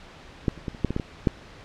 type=clicks; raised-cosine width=3 ms; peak=-8 / -28 / -16 / -28 / -8 / -14 / -12 / -15 / -6 dBFS; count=9; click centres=0.482 / 0.577 / 0.682 / 0.748 / 0.847 / 0.906 / 0.964 / 0.998 / 1.272 s; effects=pink hiss -46 dBFS RMS until 1.64 s + low-pass 4000 Hz 12 dB/octave